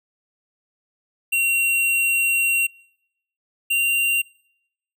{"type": "tone pair in turn", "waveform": "square", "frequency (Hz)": [2745, 2769], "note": ["F7", "F7"], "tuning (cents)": [-31, -15], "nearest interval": "unison", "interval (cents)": 16, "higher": "second", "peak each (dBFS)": -18, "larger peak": "neither", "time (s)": [[1.32, 2.67], [3.7, 4.22]], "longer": "first", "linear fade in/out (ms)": 10, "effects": ["noise-tail reverb RT60 0.8 s tail -26 dB re dry"]}